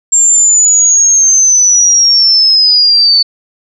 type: linear sweep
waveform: sine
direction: down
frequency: 7420 to 4473 Hz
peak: -4 dBFS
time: 0.12-3.23 s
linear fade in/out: 10 ms
effects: none